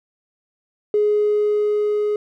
triangle tone with level ramp, 418.5 Hz, G#4, 13 cents sharp, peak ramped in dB -10 to -15 dBFS, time 0.94-2.16 s, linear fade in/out 2 ms, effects tanh soft clip ceiling -12 dBFS

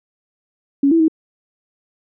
sine tone with pitch steps, 279.1 / 329.9 / 318.4 Hz, C#4 / E4 / D#4, +12 / +1 / +40 cents, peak -10 dBFS, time 0.83-1.082 s, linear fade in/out 5 ms, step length 84 ms, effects none

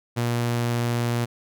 sawtooth tone, 119.1 Hz, A#2, 38 cents sharp, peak -18 dBFS, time 0.16-1.26 s, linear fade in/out 20 ms, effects none

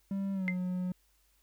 triangle tone with pitch glide, 195.9 to 181.73 Hz, G3 to F#3, -1 to -31 cents, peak -29 dBFS, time 0.11-0.92 s, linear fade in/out 2 ms, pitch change -130 cents, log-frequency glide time 0.33-0.49 s
sine tone with exponential decay, 2079 Hz, C7, 12 cents flat, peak -26 dBFS, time 0.48-0.57 s, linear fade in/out 0 ms, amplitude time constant 19 ms
effects added 50 Hz sine -70 dBFS peak until 1.42 s + white hiss -71 dBFS RMS until 1.42 s

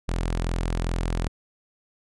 sawtooth tone, 42.5 Hz, F1, 46 cents flat, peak -20 dBFS, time 0.08-1.28 s, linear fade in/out 10 ms, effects resampled to 24000 Hz

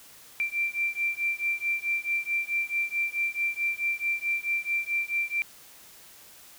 sine beating tone pair, 2353 / 2357.6 Hz, D7 / D7, +3 / +6 cents, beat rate 4.6 Hz, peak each -29 / -29 dBFS, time 0.4-5.42 s, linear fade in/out 0 ms, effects white hiss -51 dBFS RMS until 6.58 s

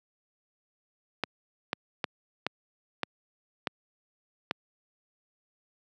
clicks, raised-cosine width 0.3 ms, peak -11 dBFS, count 7, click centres 1.237 / 1.731 / 2.042 / 2.466 / 3.033 / 3.672 / 4.511 s, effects high-pass 150 Hz 12 dB/octave

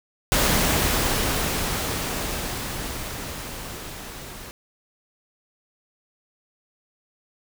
pink noise with level ramp, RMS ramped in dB -19 to -39 dBFS, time 0.32-4.51 s, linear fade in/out 0 ms, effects none

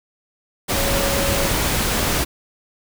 sine tone in noise, 554.4 Hz, C#5, in tune, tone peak -24 dBFS, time 0.75-1.49 s, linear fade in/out 20 ms, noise pink, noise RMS -20 dBFS, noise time 0.68-2.25 s, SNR -7 dB, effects none

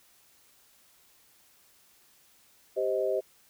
sine chord, C minor, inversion second, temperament just, 392.4 / 523.3 / 627.9 Hz, G4 / C5 / Eb5, +2 / 0 / +16 cents, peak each -30 dBFS, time 2.76-3.21 s, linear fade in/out 20 ms, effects white hiss -62 dBFS RMS until 3.49 s

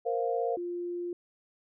sine chord, Bb suspended second, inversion none, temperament equal, 466.2 / 523.3 / 698.5 Hz, Bb4 / C5 / F5, 0 / 0 / 0 cents, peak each -30 / -33 / -32 dBFS, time 0.05-0.57 s, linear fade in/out 20 ms
sine tone, 350 Hz, F4, 4 cents sharp, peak -32 dBFS, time 0.57-1.13 s, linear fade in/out 2 ms
effects none

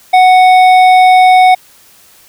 triangle tone with hard clipping, 740 Hz, F#5, in tune, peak -4 dBFS, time 0.13-1.55 s, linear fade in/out 10 ms, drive 13 dB, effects white hiss -43 dBFS RMS until 2.28 s

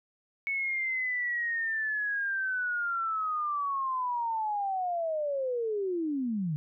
sine linear sweep, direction down, 2217 to 142.9 Hz, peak -28 dBFS, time 0.47-6.56 s, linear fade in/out 0 ms, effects none

